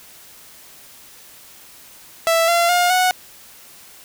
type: tone with pitch steps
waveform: sawtooth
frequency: 661 / 685.1 / 710.1 / 736 Hz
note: E5 / F5 / F5 / F#5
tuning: +5 / -33 / +29 / -9 cents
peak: -10 dBFS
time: 2.27-3.11 s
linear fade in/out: 0 ms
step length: 210 ms
effects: white hiss -44 dBFS RMS until 4.04 s